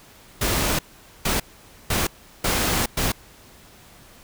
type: noise bursts at uneven times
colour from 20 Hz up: pink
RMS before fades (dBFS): -22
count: 5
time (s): 0.41-0.79 / 1.25-1.4 / 1.9-2.07 / 2.44-2.86 / 2.97-3.12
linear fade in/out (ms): 5
effects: pink hiss -49 dBFS RMS until 4.23 s